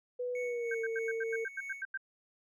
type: tone with pitch glide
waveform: sine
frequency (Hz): 493.9 to 452.9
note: B4 to A#4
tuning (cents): 0 to -50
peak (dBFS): -33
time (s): 0.19-1.45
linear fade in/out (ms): 10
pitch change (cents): -150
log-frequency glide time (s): 0.41-0.8
type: tone with tremolo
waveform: triangle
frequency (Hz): 2217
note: C#7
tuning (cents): 0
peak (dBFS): -38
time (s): 0.35-1.82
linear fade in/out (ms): 2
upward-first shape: sine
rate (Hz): 3.2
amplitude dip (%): 60
type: tone bursts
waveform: sine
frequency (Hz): 1568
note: G6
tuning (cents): 0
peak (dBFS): -34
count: 11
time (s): 0.71-1.975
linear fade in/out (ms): 5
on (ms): 35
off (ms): 88
effects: none